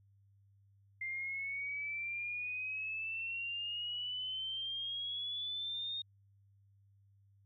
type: exponential sweep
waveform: sine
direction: up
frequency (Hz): 2093 to 3704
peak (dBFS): -37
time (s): 1.01-6.02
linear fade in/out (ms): 5
effects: added 99 Hz sine -64 dBFS peak until 7.45 s